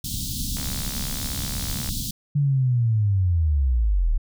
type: band-stop noise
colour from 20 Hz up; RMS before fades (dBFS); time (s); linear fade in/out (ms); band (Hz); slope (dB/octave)
pink; -28; 0.04-2.11; 5; 260 to 3400; 48
type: click train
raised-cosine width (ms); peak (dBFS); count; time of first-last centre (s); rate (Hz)
0.3; -20; 91; 0.57-1.89; 68.2
type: linear sweep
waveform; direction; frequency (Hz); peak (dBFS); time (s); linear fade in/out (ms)
sine; down; 146.83 to 34.08; -17; 2.35-4.18; 10
effects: none